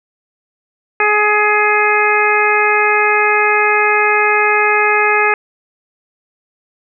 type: harmonic tone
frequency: 420 Hz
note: G#4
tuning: 19 cents sharp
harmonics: 1 / 2 / 3 / 4 / 5 / 6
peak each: -17 / -17 / -17 / -17 / -17 / -17 dBFS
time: 1-5.34 s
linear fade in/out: 2 ms
effects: none